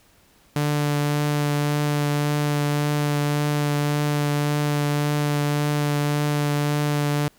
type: tone with vibrato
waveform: sawtooth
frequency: 146.83 Hz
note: D3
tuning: in tune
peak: -16 dBFS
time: 0.56-7.28 s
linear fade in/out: 2 ms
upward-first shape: triangle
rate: 1.8 Hz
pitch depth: 13 cents each way
effects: pink hiss -57 dBFS RMS until 7.38 s